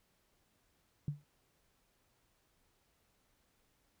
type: tone with exponential decay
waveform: sine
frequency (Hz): 145.8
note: D3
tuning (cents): -12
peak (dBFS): -30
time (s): 1.08-1.24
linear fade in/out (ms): 2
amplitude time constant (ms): 33
effects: pink hiss -75 dBFS RMS until 4 s